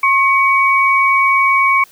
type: tone pair together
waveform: sine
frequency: 1083 / 2255 Hz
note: C#6 / C#7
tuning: -41 / +29 cents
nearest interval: octave + minor second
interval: 1270 cents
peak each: -12 dBFS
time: 0.03-1.84 s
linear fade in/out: 5 ms
effects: white hiss -46 dBFS RMS until 1.91 s